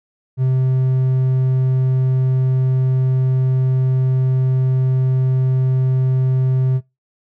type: tone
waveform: triangle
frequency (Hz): 130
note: C3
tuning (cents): -11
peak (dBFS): -11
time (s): 0.37-6.81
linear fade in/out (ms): 50
effects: noise-tail reverb RT60 0.2 s tail -20 dB re dry